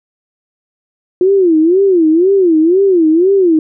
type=tone with vibrato; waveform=sine; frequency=351.8 Hz; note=F4; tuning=13 cents sharp; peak=-6 dBFS; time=1.21-3.59 s; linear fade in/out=2 ms; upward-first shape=sine; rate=2 Hz; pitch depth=210 cents each way; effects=none